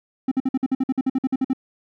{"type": "tone bursts", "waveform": "triangle", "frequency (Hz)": 262.6, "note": "C4", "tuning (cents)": 6, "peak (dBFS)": -15, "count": 15, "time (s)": [0.28, 1.533], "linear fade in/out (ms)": 5, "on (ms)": 35, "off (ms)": 52, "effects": []}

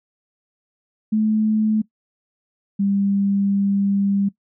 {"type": "tone pair in turn", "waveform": "sine", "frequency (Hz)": [216.1, 198.81], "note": ["A3", "G3"], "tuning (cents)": [-31, 25], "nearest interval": "minor second", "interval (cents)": 144, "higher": "first", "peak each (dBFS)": [-15, -16], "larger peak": "first", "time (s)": [[1.12, 1.82], [2.79, 4.29]], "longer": "second", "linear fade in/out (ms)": 10, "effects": ["noise-tail reverb RT60 0.1 s tail -19 dB re dry"]}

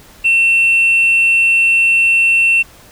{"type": "tone", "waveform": "sine", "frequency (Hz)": 2700, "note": "E7", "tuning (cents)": 41, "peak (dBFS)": -6, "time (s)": [0.24, 2.63], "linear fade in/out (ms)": 20, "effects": ["tanh soft clip ceiling -7 dBFS", "pink hiss -42 dBFS RMS until 2.91 s"]}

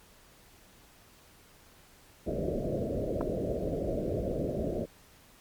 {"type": "low-pass noise", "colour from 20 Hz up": "white", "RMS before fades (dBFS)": -32, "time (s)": [2.26, 4.86], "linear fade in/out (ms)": 20, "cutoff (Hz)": 650, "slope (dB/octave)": 96}
{"type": "clicks", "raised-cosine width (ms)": 1, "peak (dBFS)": -19, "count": 2, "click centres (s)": [3.21, 3.213]}
{"effects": ["pink hiss -58 dBFS RMS until 5.4 s", "MP3 96 kbps"]}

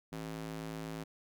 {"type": "tone with high-pass filter", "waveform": "square", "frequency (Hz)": 54.1, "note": "A1", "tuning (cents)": -29, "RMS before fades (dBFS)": -42, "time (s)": [0.12, 1.04], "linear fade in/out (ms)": 10, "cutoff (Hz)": 190, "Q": 1.3, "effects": []}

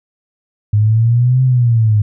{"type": "exponential two-way sweep", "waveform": "sine", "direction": "up then down", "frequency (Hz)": [103.5, 130.81, 103.5], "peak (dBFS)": -8, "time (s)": [0.73, 2.02], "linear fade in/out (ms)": 5, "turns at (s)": 1.43, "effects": []}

